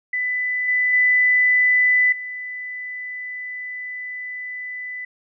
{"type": "tone with level steps", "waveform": "sine", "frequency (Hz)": 1996, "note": "B6", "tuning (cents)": 18, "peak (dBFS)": [-20, -16, -13, -28], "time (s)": [0.13, 5.05], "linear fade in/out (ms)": 5, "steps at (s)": [0.68, 0.93, 2.12], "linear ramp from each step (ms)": 5, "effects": []}